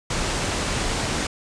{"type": "low-pass noise", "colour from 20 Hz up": "pink", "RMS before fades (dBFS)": -25, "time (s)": [0.1, 1.27], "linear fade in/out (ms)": 5, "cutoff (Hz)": 9100, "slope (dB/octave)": 48, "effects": []}